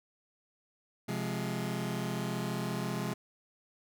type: chord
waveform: sawtooth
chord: F minor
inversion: second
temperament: just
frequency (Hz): 130.96 / 174.61 / 209.5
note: C3 / F3 / Ab3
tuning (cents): +2 / 0 / +15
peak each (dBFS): -33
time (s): 1.08-3.14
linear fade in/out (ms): 10
effects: none